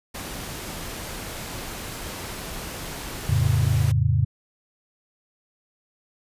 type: noise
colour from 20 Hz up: pink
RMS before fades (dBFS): -34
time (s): 0.14-3.92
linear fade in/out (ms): 10
type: chord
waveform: sine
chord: F augmented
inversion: none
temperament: equal with one note detuned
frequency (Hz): 86.65 / 110 / 138.59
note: F2 / A2 / C#3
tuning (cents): -13 / 0 / 0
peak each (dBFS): -23 / -21 / -22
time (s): 3.29-4.25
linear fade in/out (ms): 5
effects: resampled to 32000 Hz